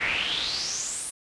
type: noise with band-pass filter sweep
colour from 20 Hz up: brown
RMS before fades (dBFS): -29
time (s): 0-1.11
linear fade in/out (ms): 20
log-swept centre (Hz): 2100 to 10000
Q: 6.5
effects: resampled to 24000 Hz